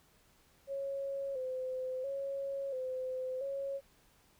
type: tone with vibrato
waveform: sine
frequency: 532 Hz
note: C5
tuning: 29 cents sharp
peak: -35 dBFS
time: 0.67-3.81 s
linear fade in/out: 50 ms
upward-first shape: square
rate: 0.73 Hz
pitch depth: 59 cents each way
effects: pink hiss -67 dBFS RMS until 4.39 s